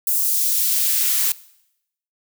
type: noise with high-pass filter sweep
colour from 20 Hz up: blue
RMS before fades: -19 dBFS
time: 0.07-1.32 s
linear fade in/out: 2 ms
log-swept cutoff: 8300 to 950 Hz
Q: 0.73
effects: noise-tail reverb RT60 0.8 s tail -20 dB re dry